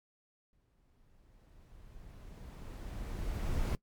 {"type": "noise with exponential growth", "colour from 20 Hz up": "brown", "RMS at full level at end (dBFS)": -31, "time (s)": [0.53, 3.75], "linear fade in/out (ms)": 1, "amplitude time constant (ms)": 700, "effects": ["noise-tail reverb RT60 0.1 s tail -21 dB re dry", "MP3 96 kbps"]}